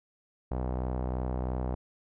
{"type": "tone with low-pass filter", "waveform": "sawtooth", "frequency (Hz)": 63, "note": "B1", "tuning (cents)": 35, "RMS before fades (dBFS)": -32, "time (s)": [0.51, 1.75], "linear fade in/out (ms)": 5, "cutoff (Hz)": 790, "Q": 1.6, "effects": []}